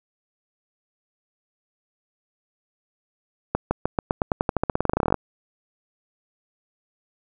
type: accelerating click train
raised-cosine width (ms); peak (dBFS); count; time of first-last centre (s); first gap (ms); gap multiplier
1; -6; 25; 3.55-5.143; 160; 0.91
effects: none